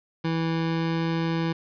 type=tone with pitch glide; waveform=25% pulse; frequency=163.8 to 164.84 Hz; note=E3 to E3; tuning=-11 to 0 cents; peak=-20 dBFS; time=0.24-1.53 s; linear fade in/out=10 ms; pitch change=+11 cents; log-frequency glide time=0.48-1.03 s; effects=resampled to 11025 Hz + 8-bit